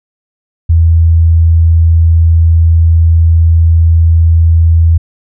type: tone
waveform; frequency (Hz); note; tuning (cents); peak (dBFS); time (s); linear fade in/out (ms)
sine; 82.41; E2; 0; -3; 0.69-4.98; 10
effects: none